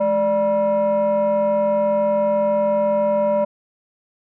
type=tone with frequency modulation; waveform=sine; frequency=589 Hz; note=D5; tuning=5 cents sharp; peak=-14 dBFS; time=0-3.45 s; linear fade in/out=10 ms; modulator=378 Hz; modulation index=0.62; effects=tanh soft clip ceiling -12 dBFS